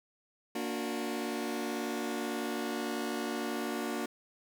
sawtooth chord, Bb augmented, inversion none, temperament just, 233.1 / 291.4 / 364.2 Hz, Bb3 / D4 / F#4, 0 / -13 / -27 cents, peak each -33 / -34 / -34 dBFS, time 0.55-4.06 s, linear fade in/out 5 ms, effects none

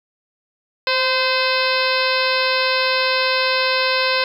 harmonic tone with a mistuned harmonic, 515 Hz, C5, 28 cents flat, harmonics 1 / 2 / 3 / 4 / 5 / 6 / 7 / 8 / 9 / 10, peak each -22 / -23 / -24 / -26 / -23 / -30 / -29 / -25 / -29 / -28 dBFS, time 0.87-4.24 s, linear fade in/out 2 ms, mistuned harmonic 1, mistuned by +22 cents, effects 8-bit

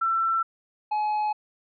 sine / triangle tone pair in turn, 1341 / 847.1 Hz, E6 / G#5, +29 / +34 cents, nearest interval minor sixth, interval 795 cents, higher first, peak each -21 dBFS, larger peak neither, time 0.01-0.43 / 0.91-1.33 s, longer neither, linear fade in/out 10 ms, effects resampled to 11025 Hz

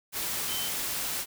sine tone in noise, 3081 Hz, G7, 31 cents flat, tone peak -35 dBFS, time 0.47-0.71 s, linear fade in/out 50 ms, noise white, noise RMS -32 dBFS, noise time 0.12-1.26 s, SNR -6 dB, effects none

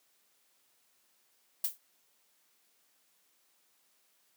violet noise with exponential decay, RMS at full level -26 dBFS, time 1.64-1.78 s, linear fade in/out 5 ms, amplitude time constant 29 ms, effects white hiss -71 dBFS RMS until 4.36 s + high-pass 200 Hz 12 dB/octave

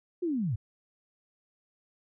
sine linear sweep, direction down, 370 to 92.5 Hz, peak -27 dBFS, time 0.22-0.56 s, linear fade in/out 10 ms, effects none

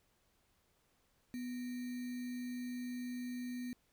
sine tone with sample-and-hold, 246.9 Hz, B3, in tune, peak -39 dBFS, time 1.34-3.73 s, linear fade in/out 0 ms, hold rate 2100 Hz, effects pink hiss -75 dBFS RMS until 3.92 s

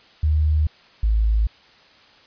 sine tone pair in turn, 76.6 / 54.16 Hz, D#2 / A1, -27 / -27 cents, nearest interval tritone, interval 600 cents, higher first, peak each -15 dBFS, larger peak neither, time 0.23-0.67 / 1.03-1.47 s, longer neither, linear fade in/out 5 ms, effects white hiss -51 dBFS RMS until 2.26 s + resampled to 11025 Hz

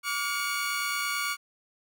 sawtooth tone cluster, 1153 / 1426 / 2237 Hz, D6 / F6 / C#7, -32 / +36 / +15 cents, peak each -29 dBFS, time 0.03-1.37 s, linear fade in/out 50 ms, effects none

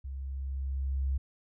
sine tone with level ramp, 67.3 Hz, C2, 49 cents sharp, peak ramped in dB -36 to -26 dBFS, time 0.04-1.18 s, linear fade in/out 10 ms, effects none

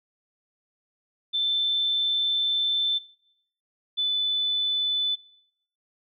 sine tone pair in turn, 3538 / 3499 Hz, A7 / A7, +9 / -10 cents, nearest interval unison, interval 19 cents, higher first, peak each -22 dBFS, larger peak neither, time 1.33-2.99 / 3.97-5.16 s, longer first, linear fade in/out 20 ms, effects noise-tail reverb RT60 0.7 s tail -19 dB re dry

